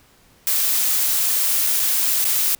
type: noise with dropouts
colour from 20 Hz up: blue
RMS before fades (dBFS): -19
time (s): 0.47-2.55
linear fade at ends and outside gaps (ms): 0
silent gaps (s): 1.667-1.67 / 1.795-1.799 / 2.244-2.251
effects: pink hiss -54 dBFS RMS until 2.59 s